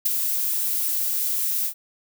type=noise with ADSR envelope; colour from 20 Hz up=violet; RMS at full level=-18 dBFS; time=0.05-1.74 s; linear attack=12 ms; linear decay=14 ms; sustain=-6 dB; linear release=86 ms; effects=none